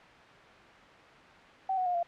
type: tone with pitch steps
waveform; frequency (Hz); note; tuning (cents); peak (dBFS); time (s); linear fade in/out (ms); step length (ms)
sine; 765 / 738.9 / 713.8 / 689.5; G5 / F#5 / F5 / F5; -42 / -3 / +38 / -22; -27; 1.69-2.03; 5; 85
effects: white hiss -52 dBFS RMS until 2.07 s + low-pass 2000 Hz 12 dB/octave